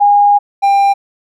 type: tone pair in turn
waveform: sine / triangle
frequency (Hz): 817 / 796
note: G#5 / G5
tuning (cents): -29 / +26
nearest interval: unison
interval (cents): 45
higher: first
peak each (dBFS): -5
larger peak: neither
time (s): 0-0.39 / 0.62-0.94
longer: first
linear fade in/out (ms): 20
effects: none